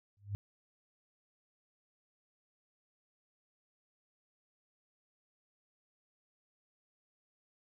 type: tone with exponential growth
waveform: sine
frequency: 101 Hz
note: G#2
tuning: 48 cents flat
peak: -31 dBFS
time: 0.17-0.35 s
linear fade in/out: 0 ms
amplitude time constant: 37 ms
effects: none